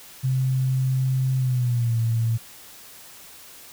sine tone with pitch glide, 130.81 to 114.54 Hz, C3 to A#2, 0 to -30 cents, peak -19 dBFS, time 0.23-2.38 s, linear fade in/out 20 ms, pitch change -230 cents, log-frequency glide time 1.37-1.98 s, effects white hiss -45 dBFS RMS until 3.72 s

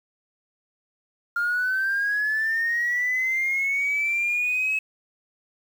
sine linear sweep, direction up, 1396.9 to 2582 Hz, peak -20 dBFS, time 1.36-4.79 s, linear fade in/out 5 ms, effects tanh soft clip ceiling -18 dBFS + 8-bit

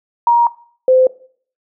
sine tone pair in turn, 945 / 515.6 Hz, A#5 / C5, +23 / -26 cents, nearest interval minor seventh, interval 1049 cents, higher first, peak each -7 dBFS, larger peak neither, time 0.27-0.47 / 0.88-1.07 s, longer first, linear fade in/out 2 ms, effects noise-tail reverb RT60 0.5 s tail -19 dB re dry

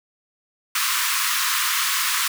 pink high-pass noise, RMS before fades -22 dBFS, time 0.75-2.28 s, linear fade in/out 5 ms, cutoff 1000 Hz, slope 96 dB/octave, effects none

